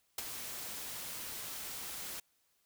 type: noise with ADSR envelope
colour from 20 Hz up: white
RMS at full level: -34 dBFS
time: 0.18-2.2 s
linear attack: 5 ms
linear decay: 15 ms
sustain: -9 dB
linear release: 4 ms
effects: white hiss -75 dBFS RMS until 2.65 s